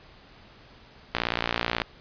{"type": "click train", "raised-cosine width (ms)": 0.3, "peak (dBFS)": -8, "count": 40, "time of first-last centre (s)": [1.15, 1.818], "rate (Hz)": 58.4, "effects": ["pink hiss -52 dBFS RMS until 2 s", "resampled to 11025 Hz"]}